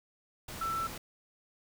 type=tone in noise; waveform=sine; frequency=1332 Hz; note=E6; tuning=18 cents sharp; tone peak=-31 dBFS; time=0.61-0.87 s; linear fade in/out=5 ms; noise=pink; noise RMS=-43 dBFS; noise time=0.48-0.98 s; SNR=+9 dB; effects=none